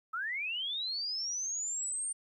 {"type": "linear sweep", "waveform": "sine", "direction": "up", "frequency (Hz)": [1263, 8870], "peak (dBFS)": -33, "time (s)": [0.13, 2.13], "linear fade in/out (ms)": 10, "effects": ["12-bit"]}